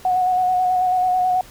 sine tone with vibrato, 734 Hz, F#5, 14 cents flat, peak -15 dBFS, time 0.05-1.41 s, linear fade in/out 2 ms, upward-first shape square, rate 9.2 Hz, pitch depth 18 cents each way, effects pink hiss -44 dBFS RMS until 1.5 s

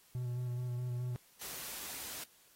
triangle tone with vibrato, 123.4 Hz, B2, 1 cent flat, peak -33 dBFS, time 0.15-1.16 s, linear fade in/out 0 ms, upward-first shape square, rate 4.7 Hz, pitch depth 17 cents each way
white noise, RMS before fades -44 dBFS, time 1.41-2.24 s, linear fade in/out 5 ms
effects white hiss -65 dBFS RMS until 2.55 s + AAC 48 kbps

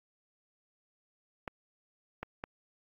clicks, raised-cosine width 0.5 ms, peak -22 dBFS, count 3, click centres 1.478 / 2.23 / 2.439 s, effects AAC 32 kbps

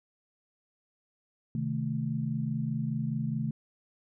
sine chord, A diminished, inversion first, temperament equal, 130.81 / 155.56 / 220 Hz, C3 / Eb3 / A3, 0 / 0 / 0 cents, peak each -33 dBFS, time 1.55-3.51 s, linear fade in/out 2 ms, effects none

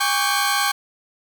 sawtooth tone cluster, 811 / 1114 / 1176 / 1558 / 4169 Hz, G#5 / C#6 / D6 / G6 / C8, -41 / +8 / +2 / -11 / -7 cents, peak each -20 / -19 / -26 / -20 / -25 dBFS, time 0-0.72 s, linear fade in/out 10 ms, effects none

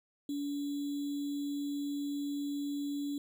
sine tone with sample-and-hold, 286.2 Hz, D4, 45 cents flat, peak -33 dBFS, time 0.29-3.18 s, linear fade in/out 2 ms, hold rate 3675 Hz, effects none

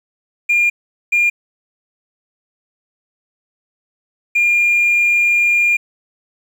triangle tone bursts at uneven times, 2409 Hz, D7, 43 cents sharp, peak -8 dBFS, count 3, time 0.49-0.7 / 1.12-1.3 / 4.35-5.77 s, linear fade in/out 10 ms, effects tanh soft clip ceiling -7 dBFS + 8-bit

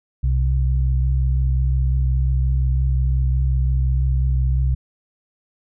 sine tone pair together, 63.94 / 129.6 Hz, C2 / C3, -39 / -16 cents, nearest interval octave, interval 1223 cents, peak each -16 / -22 dBFS, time 0.23-4.75 s, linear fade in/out 10 ms, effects none

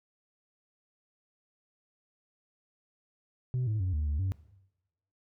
sine tone with pitch steps, 126.5 / 107.8 / 92.4 / 75.7 / 73.4 / 95.2 Hz, B2 / A2 / F#2 / D#2 / D2 / F#2, +42 / -35 / -2 / -47 / 0 / +50 cents, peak -25 dBFS, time 3.54-4.32 s, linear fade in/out 0 ms, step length 130 ms, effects noise-tail reverb RT60 0.9 s tail -21 dB re dry + tanh soft clip ceiling -26 dBFS

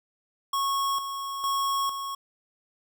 square tone with tremolo, 1100 Hz, C#6, 14 cents flat, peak -25 dBFS, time 0.53-2.15 s, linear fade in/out 5 ms, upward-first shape square, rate 1.1 Hz, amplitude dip 55%, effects none

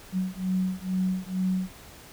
sine beating tone pair, 185 / 187.2 Hz, F#3 / F#3, 0 / +20 cents, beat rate 2.2 Hz, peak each -28 dBFS, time 0.12-1.7 s, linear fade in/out 50 ms, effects pink hiss -48 dBFS RMS until 2.12 s

